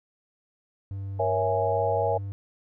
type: tone with pitch glide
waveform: triangle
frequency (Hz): 98 to 99.02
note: G2 to G2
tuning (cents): 0 to +18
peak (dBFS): -29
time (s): 0.91-2.32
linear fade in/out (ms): 0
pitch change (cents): +18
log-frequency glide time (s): 1.18-1.43
type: chord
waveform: sine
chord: A# half-diminished seventh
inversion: none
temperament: equal with one note detuned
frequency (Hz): 471.3 / 554.4 / 659.3 / 830.6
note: A#4 / C#5 / E5 / G#5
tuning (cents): +19 / 0 / 0 / 0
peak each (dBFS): -28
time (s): 1.19-2.18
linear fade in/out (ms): 10
effects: none